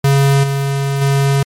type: tone with level steps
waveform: square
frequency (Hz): 138.59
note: C#3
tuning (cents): 0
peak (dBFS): -9 / -15 / -11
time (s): 0.04-1.43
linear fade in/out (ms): 5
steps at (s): 0.43 / 1.01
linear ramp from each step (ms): 10
effects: MP3 64 kbps